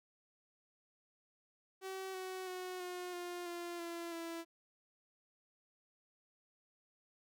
sawtooth tone with pitch steps, 380.9 / 373.7 / 366.7 / 359.7 / 352.9 / 346.3 / 339.7 / 333.3 Hz, G4 / F#4 / F#4 / F#4 / F4 / F4 / F4 / E4, -50 / +17 / -15 / -49 / +18 / -15 / -48 / +19 cents, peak -38 dBFS, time 1.81-4.45 s, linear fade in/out 50 ms, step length 330 ms, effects none

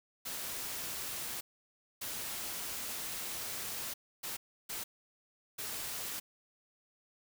white noise bursts at uneven times, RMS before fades -40 dBFS, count 5, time 0.25-1.41 / 2.01-3.94 / 4.23-4.37 / 4.69-4.84 / 5.58-6.2 s, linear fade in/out 10 ms, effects none

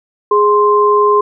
sine tone pair together, 415.3 / 1046.5 Hz, G#4 / C6, 0 / 0 cents, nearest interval octave + major third, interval 1600 cents, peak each -10 dBFS, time 0.31-1.21 s, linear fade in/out 5 ms, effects none

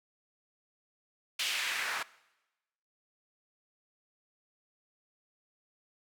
white noise with band-pass filter sweep, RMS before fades -34 dBFS, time 1.39-2.03 s, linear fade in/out 5 ms, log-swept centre 3100 to 1300 Hz, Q 1.7, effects noise-tail reverb RT60 1.0 s tail -21 dB re dry

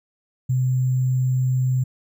sine tone with sample-and-hold, 128.6 Hz, C3, 30 cents flat, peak -17 dBFS, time 0.49-1.84 s, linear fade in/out 10 ms, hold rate 7350 Hz, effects none

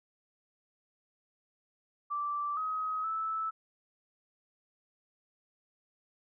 sine tone with pitch steps, 1169 / 1267 / 1311 Hz, D6 / D#6 / E6, -8 / +31 / -10 cents, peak -31 dBFS, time 2.1-3.51 s, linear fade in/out 20 ms, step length 470 ms, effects none

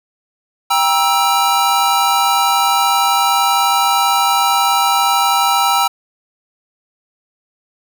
square chord, E diminished, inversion first, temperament just, 791.1 / 949.3 / 1318.5 Hz, G5 / Bb5 / E6, +16 / +31 / 0 cents, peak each -17 dBFS, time 0.7-5.88 s, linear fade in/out 10 ms, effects 7-bit

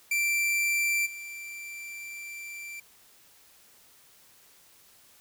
45% pulse tone with level steps, 2349 Hz, D7, in tune, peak -24 / -38 dBFS, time 0.11-2.8 s, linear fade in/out 5 ms, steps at 1.05 s, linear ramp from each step 20 ms, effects white hiss -58 dBFS RMS until 5.2 s

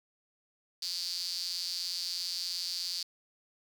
sawtooth tone with high-pass filter, 177 Hz, F3, 23 cents sharp, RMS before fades -36 dBFS, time 0.82-3.03 s, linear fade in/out 5 ms, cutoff 4600 Hz, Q 9.9, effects none

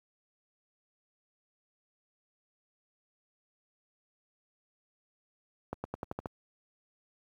accelerating click train, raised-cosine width 1 ms, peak -21 dBFS, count 7, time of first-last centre 5.73-6.258 s, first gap 110 ms, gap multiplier 0.91, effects high-pass 60 Hz 12 dB/octave + 10-bit

